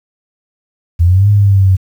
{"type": "exponential two-way sweep", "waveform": "sine", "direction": "up then down", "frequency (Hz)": [82.41, 103.83, 93.3], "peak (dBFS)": -5, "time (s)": [0.99, 1.77], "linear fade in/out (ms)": 20, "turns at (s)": 1.29, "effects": ["7-bit"]}